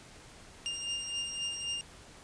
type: beating tone pair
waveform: sawtooth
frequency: 2805 / 2808.8 Hz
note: F7 / F7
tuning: +7 / +9 cents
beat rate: 3.8 Hz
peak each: -32 / -37 dBFS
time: 0.66-1.81 s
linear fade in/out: 0 ms
effects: pink hiss -53 dBFS RMS until 2.23 s + resampled to 22050 Hz